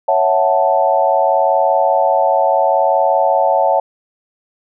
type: chord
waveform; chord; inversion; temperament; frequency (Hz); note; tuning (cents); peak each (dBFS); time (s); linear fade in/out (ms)
sine; F# minor seventh; second; equal; 554.4 / 659.3 / 740 / 880; C#5 / E5 / F#5 / A5; 0 / 0 / 0 / 0; -16; 0.08-3.8; 5
effects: none